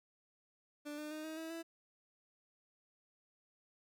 30% pulse tone with pitch steps, 294.7 / 301.6 / 308.6 / 315.9 / 323.2 / 330.8 Hz, D4 / D4 / D#4 / D#4 / E4 / E4, +6 / +46 / -14 / +26 / -34 / +6 cents, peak -40 dBFS, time 0.85-1.63 s, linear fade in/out 20 ms, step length 130 ms, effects none

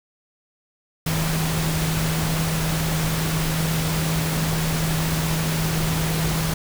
sine tone in noise, 160 Hz, D#3, 49 cents sharp, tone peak -22 dBFS, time 1.06-6.54 s, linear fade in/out 5 ms, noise pink, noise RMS -26 dBFS, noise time 1.06-6.54 s, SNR +1 dB, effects none

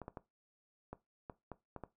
clicks, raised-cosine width 1 ms, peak -30 dBFS, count 8, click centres 0.017 / 0.081 / 0.172 / 0.93 / 1.298 / 1.517 / 1.763 / 1.837 s, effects noise-tail reverb RT60 0.2 s tail -17 dB re dry

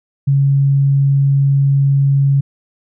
sine tone, 138.7 Hz, C#3, 1 cent sharp, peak -9 dBFS, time 0.27-2.41 s, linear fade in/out 10 ms, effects none

